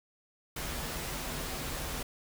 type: noise with comb filter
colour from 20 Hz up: pink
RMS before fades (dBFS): -37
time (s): 0.56-2.03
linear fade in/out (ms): 5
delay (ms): 9.8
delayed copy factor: -0.5
effects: none